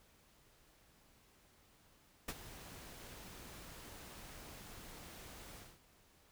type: noise with ADSR envelope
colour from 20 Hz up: pink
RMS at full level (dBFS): -39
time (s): 2.28-5.8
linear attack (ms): 6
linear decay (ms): 44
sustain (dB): -14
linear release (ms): 230
effects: pink hiss -68 dBFS RMS until 6.31 s